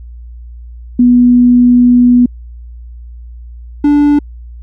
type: tone pair in turn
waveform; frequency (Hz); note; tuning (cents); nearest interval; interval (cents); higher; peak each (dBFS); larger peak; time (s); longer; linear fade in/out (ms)
sine / triangle; 244.9 / 291.2; B3 / D4; -14 / -15; minor third; 299; second; -3; neither; 0.99-2.26 / 3.84-4.19; first; 5
effects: added 59 Hz sine -27 dBFS peak until 4.62 s